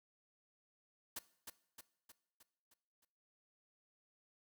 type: noise with echo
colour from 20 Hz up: white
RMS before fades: -44 dBFS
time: 1.16-1.19 s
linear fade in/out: 5 ms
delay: 310 ms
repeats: 6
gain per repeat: -5 dB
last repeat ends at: 3.05 s
effects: noise-tail reverb RT60 0.7 s tail -18 dB re dry